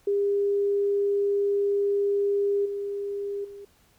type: tone with level steps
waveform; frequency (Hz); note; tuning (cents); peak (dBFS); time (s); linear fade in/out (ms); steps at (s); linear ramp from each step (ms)
sine; 402.8; G4; +47; -21 / -28 / -39; 0.07-3.65; 5; 2.65 / 3.44; 10
effects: pink hiss -62 dBFS RMS until 3.98 s